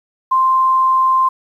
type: tone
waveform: sine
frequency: 1046.5 Hz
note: C6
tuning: in tune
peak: -10 dBFS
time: 0.31-1.29 s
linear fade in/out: 10 ms
effects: 8-bit